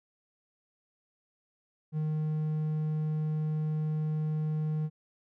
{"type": "tone", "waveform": "triangle", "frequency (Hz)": 154.4, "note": "D#3", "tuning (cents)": -13, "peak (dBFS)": -26, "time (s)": [1.92, 4.9], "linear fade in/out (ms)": 50, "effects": []}